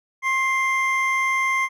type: tone pair together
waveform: triangle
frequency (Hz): 1067.3 / 2093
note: C6 / C7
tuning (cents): +34 / 0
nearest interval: octave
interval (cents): 1166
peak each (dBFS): -21 / -19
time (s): 0.22-1.69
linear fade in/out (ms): 50
effects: none